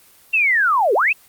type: linear two-way sweep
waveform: sine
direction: down then up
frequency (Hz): 2735 to 370.9 to 2735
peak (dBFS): -13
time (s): 0.33-1.13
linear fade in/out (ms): 10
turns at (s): 0.94
effects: white hiss -50 dBFS RMS until 1.28 s + Opus 24 kbps